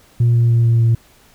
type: tone with pitch steps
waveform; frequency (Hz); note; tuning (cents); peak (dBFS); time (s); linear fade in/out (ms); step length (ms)
sine; 118.6 / 117.71 / 116.83 / 115.96 / 115.09; A#2 / A#2 / A#2 / A#2 / A#2; +30 / +17 / +4 / -9 / -22; -8; 0.2-0.95; 5; 150
effects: tanh soft clip ceiling -8 dBFS + pink hiss -50 dBFS RMS until 1.34 s